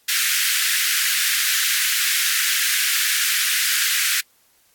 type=high-pass noise; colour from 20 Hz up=pink; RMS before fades=-20 dBFS; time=0.08-4.21 s; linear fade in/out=10 ms; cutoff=1500 Hz; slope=48 dB/octave; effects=white hiss -59 dBFS RMS until 4.74 s + AAC 64 kbps